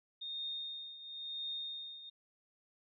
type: tone with tremolo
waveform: sine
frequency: 3677 Hz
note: A#7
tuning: 24 cents flat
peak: -37 dBFS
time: 0.21-2.1 s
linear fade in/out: 10 ms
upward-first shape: triangle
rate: 0.97 Hz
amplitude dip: 75%
effects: none